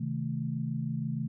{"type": "chord", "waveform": "sine", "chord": "A diminished", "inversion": "first", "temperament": "just", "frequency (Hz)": [132, 158.4, 220], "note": ["C3", "Eb3", "A3"], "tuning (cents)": [16, 31, 0], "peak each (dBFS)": [-34, -34, -35], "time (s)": [0, 1.28], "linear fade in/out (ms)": 10, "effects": []}